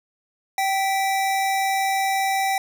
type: tone pair together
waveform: square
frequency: 776.1 / 1975.5 Hz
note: G5 / B6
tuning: -18 / 0 cents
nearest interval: octave + major third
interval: 1618 cents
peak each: -21 / -29 dBFS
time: 0.58-2.58 s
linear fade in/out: 2 ms
effects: none